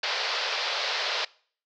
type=band-pass noise; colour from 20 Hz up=white; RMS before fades=-29 dBFS; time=0.03-1.25 s; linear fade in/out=5 ms; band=440 to 5000 Hz; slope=48 dB/octave; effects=noise-tail reverb RT60 0.5 s tail -23 dB re dry